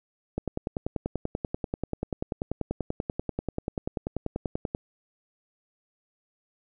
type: click train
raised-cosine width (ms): 2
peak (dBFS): -15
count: 46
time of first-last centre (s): 0.38-4.749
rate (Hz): 10.3
effects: none